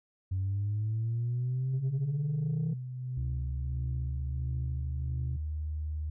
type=linear sweep; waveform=sine; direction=up; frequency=92.5 to 161.4 Hz; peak=-27 dBFS; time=0.31-2.74 s; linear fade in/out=10 ms
type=tone with tremolo; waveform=sine; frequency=126.8 Hz; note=B2; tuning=46 cents sharp; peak=-31 dBFS; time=1.73-5.37 s; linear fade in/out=10 ms; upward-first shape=sine; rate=1.5 Hz; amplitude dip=45%
type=tone with pitch glide; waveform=sine; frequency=69.3 to 76.45 Hz; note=C#2 to D#2; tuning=0 to -30 cents; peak=-31 dBFS; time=3.17-6.1 s; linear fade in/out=5 ms; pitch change=+170 cents; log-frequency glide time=3.57-5.4 s
effects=tanh soft clip ceiling -25 dBFS